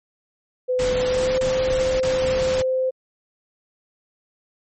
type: tone with pitch glide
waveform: sine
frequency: 505 to 517.7 Hz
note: B4 to C5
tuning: +39 to -18 cents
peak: -18 dBFS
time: 0.68-2.91 s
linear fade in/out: 20 ms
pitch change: +43 cents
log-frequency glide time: 1.03-1.4 s
type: noise bursts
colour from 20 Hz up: pink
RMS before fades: -28 dBFS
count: 3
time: 0.79-2.62 s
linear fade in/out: 2 ms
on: 590 ms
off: 30 ms
effects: MP3 32 kbps